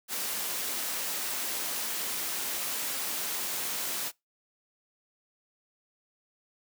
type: noise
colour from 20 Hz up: white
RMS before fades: -33 dBFS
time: 0.08-4.12 s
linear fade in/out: 50 ms
effects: noise-tail reverb RT60 0.2 s tail -24 dB re dry + high-pass 200 Hz 12 dB/octave